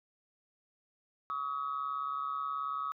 sine tone pair together, 1133 / 1271.7 Hz, C#6 / D#6, +37 / +37 cents, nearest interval major second, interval 200 cents, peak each -37 / -34 dBFS, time 1.3-2.92 s, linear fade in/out 0 ms, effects tanh soft clip ceiling -27 dBFS

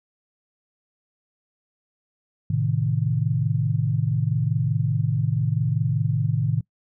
sine chord, A diminished, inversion none, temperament equal, 110 / 130.81 / 155.56 Hz, A2 / C3 / Eb3, 0 / 0 / 0 cents, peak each -24 dBFS, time 2.5-6.61 s, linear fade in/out 5 ms, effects noise-tail reverb RT60 0.1 s tail -22 dB re dry

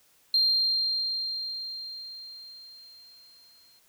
sine tone with exponential decay, 4186 Hz, C8, in tune, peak -18 dBFS, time 0.34-3.79 s, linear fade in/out 2 ms, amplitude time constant 750 ms, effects tanh soft clip ceiling -15 dBFS + white hiss -63 dBFS RMS until 3.88 s

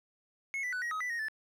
triangle tone with pitch steps, 2183 / 1981 / 1491 / 1895 / 1266 / 1981 / 1866 / 1751 Hz, C#7 / B6 / F#6 / A#6 / D#6 / B6 / A#6 / A6, -27 / +5 / +13 / +28 / +30 / +5 / +1 / -9 cents, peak -31 dBFS, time 0.54-1.284 s, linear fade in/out 0 ms, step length 93 ms, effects none

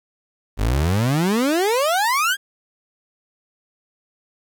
30% pulse exponential sweep, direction up, 47.09 to 1664 Hz, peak -14 dBFS, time 0.57-2.37 s, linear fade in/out 50 ms, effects 9-bit

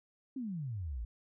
sine exponential sweep, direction down, 277.2 to 51.91 Hz, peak -36 dBFS, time 0.36-1.05 s, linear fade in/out 5 ms, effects none

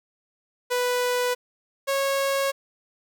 sawtooth tone pair in turn, 493.9 / 549 Hz, B4 / C#5, 0 / -17 cents, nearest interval major second, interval 183 cents, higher second, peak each -18 dBFS, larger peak neither, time 0.7-1.35 / 1.87-2.52 s, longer neither, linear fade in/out 20 ms, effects none

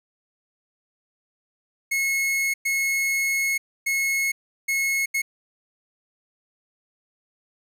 45% pulse tone bursts at uneven times, 2177 Hz, C#7, 32 cents flat, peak -21 dBFS, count 5, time 1.91-2.54 / 2.65-3.58 / 3.86-4.32 / 4.68-5.06 / 5.14-5.22 s, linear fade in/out 10 ms, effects none

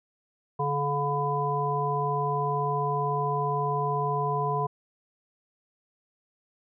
harmonic tone with a mistuned harmonic, 143 Hz, D3, 46 cents flat, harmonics 1 / 3 / 5 / 7, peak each -30 / -31 / -32 / -28 dBFS, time 0.59-4.67 s, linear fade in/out 10 ms, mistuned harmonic 1, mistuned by +18 cents, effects none

